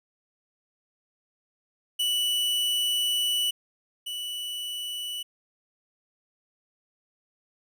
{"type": "tone pair in turn", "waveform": "45% pulse", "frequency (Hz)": [2960, 2960], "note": ["F#7", "F#7"], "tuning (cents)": [0, 0], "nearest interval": "unison", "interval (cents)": 0, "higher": "neither", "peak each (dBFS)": [-23, -31], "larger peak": "first", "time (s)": [[1.99, 3.51], [4.06, 5.23]], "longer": "first", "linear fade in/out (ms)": 10, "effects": []}